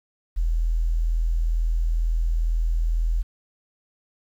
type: tone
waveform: sine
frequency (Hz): 41.08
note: E1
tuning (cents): -5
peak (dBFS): -19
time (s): 0.36-3.23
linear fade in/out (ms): 20
effects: 9-bit